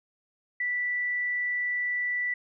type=tone; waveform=sine; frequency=1968 Hz; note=B6; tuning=7 cents flat; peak=-26 dBFS; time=0.6-2.34 s; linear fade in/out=5 ms; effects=none